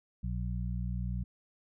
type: harmonic tone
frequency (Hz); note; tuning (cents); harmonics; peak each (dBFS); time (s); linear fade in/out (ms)
60.3; B1; -41; 1 / 2 / 3; -34 / -37 / -39; 0.23-1.24; 10
effects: none